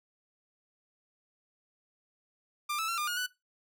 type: tone with pitch steps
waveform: sawtooth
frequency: 1192 / 1310 / 1359 / 1205 / 1435 / 1488 Hz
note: D6 / E6 / F6 / D6 / F6 / F#6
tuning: +25 / -11 / -48 / +44 / +47 / +9 cents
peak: -27 dBFS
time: 2.69-3.266 s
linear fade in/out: 10 ms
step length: 96 ms
effects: noise-tail reverb RT60 0.2 s tail -18 dB re dry